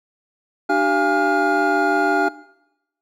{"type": "tone cluster", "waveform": "triangle", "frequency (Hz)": [300.4, 386.6, 691, 821, 1419], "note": ["D4", "G4", "F5", "G#5", "F6"], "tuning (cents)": [39, -24, -19, -20, 27], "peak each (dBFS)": -20, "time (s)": [0.69, 2.29], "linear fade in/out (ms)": 10, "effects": ["noise-tail reverb RT60 0.9 s tail -20 dB re dry"]}